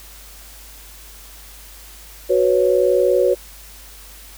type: chord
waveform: sine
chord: F# suspended fourth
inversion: none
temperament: equal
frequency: 370 / 493.9 / 554.4 Hz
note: F#4 / B4 / C#5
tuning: 0 / 0 / 0 cents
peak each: -17 dBFS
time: 2.29-3.35 s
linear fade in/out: 20 ms
effects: added 50 Hz sine -42 dBFS peak until 4.37 s + white hiss -42 dBFS RMS until 4.37 s